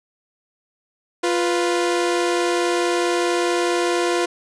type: tone pair together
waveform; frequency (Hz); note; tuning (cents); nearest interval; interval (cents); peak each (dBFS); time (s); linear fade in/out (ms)
sawtooth; 349.2 / 493.8; F4 / B4; 0 / 0; tritone; 600; -15 / -20; 1.23-4.26; 10
effects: resampled to 22050 Hz + 8-bit